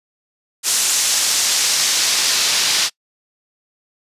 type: noise with band-pass filter sweep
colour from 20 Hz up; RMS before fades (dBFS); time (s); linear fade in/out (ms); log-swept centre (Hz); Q
pink; -17; 0.63-2.9; 50; 7200 to 4600; 1.2
effects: noise-tail reverb RT60 0.1 s tail -25 dB re dry + resampled to 32000 Hz